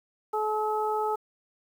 harmonic tone, 428.8 Hz, A4, 45 cents flat, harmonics 1 / 2 / 3, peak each -29 / -28 / -33 dBFS, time 0.33-1.16 s, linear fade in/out 10 ms, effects 9-bit

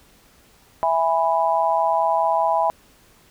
sine chord, E major, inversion none, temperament just, 659.3 / 824.1 / 988.9 Hz, E5 / G#5 / B5, 0 / -14 / +2 cents, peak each -21 dBFS, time 0.83-2.7 s, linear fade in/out 0 ms, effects pink hiss -54 dBFS RMS until 3.3 s

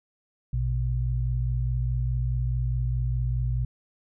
sine tone pair together, 58.68 / 123.47 Hz, A#1 / B2, +12 / 0 cents, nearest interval octave + minor second, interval 1288 cents, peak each -26 dBFS, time 0.53-3.65 s, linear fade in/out 5 ms, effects none

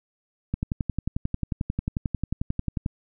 click train, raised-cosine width 5 ms, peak -13 dBFS, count 27, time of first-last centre 0.54-2.861 s, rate 11.2 Hz, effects none

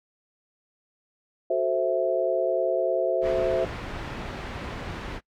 sine chord, F# half-diminished seventh, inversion none, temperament equal, 370 / 440 / 523.3 / 659.3 Hz, F#4 / A4 / C5 / E5, 0 / 0 / 0 / 0 cents, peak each -28 / -31 / -26 / -25 dBFS, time 1.5-3.65 s, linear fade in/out 5 ms
pink low-pass noise, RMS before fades -35 dBFS, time 3.21-5.21 s, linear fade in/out 50 ms, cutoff 2600 Hz, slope 12 dB/octave
effects noise-tail reverb RT60 0.1 s tail -23 dB re dry

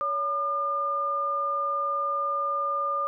sine tone pair together, 563 / 1206.5 Hz, C#5 / D6, +27 / +46 cents, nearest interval octave + minor second, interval 1319 cents, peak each -33 / -25 dBFS, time 0.01-3.07 s, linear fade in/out 0 ms, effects none

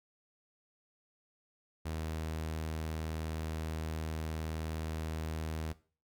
sawtooth tone, 79.3 Hz, D#2, 33 cents sharp, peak -32 dBFS, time 1.85-5.73 s, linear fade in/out 10 ms, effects noise-tail reverb RT60 0.4 s tail -18 dB re dry

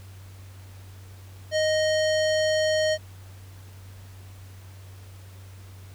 square tone with low-pass filter, 622.3 Hz, D#5, in tune, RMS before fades -23 dBFS, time 1.51-2.98 s, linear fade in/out 50 ms, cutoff 5600 Hz, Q 1.4, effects added 95 Hz sine -42 dBFS peak until 5.94 s + pink hiss -53 dBFS RMS until 5.94 s

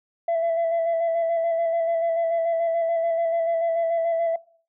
sine tone with vibrato, 667 Hz, E5, 20 cents sharp, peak -18 dBFS, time 0.28-4.36 s, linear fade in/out 5 ms, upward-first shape square, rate 6.9 Hz, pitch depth 20 cents each way, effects noise-tail reverb RT60 0.5 s tail -22 dB re dry + tanh soft clip ceiling -18 dBFS

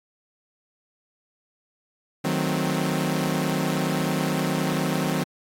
sawtooth chord, D# diminished seventh, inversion none, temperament equal, 155.56 / 185 / 220 / 261.6 Hz, D#3 / F#3 / A3 / C4, 0 / 0 / 0 / 0 cents, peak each -23 / -23 / -29 / -24 dBFS, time 2.24-5.24 s, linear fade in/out 10 ms, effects AAC 64 kbps

